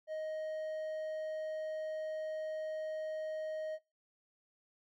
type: tone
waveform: triangle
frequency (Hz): 625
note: D#5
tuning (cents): +8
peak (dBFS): -35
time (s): 0.07-3.79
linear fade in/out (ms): 50
effects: noise-tail reverb RT60 0.2 s tail -19 dB re dry